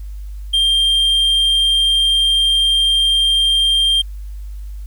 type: tone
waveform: triangle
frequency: 3186 Hz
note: G7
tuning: 27 cents sharp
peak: -10 dBFS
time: 0.53-4.02 s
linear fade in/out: 10 ms
effects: added 50 Hz sine -26 dBFS peak until 4.86 s + white hiss -54 dBFS RMS until 4.86 s